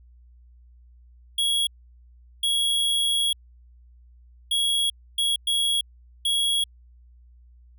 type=tone bursts at uneven times; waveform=square; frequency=3322 Hz; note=G#7; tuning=in tune; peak=-21 dBFS; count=6; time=1.38-1.67 / 2.43-3.33 / 4.51-4.9 / 5.18-5.36 / 5.47-5.81 / 6.25-6.64 s; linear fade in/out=5 ms; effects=added 60 Hz sine -49 dBFS peak until 7.78 s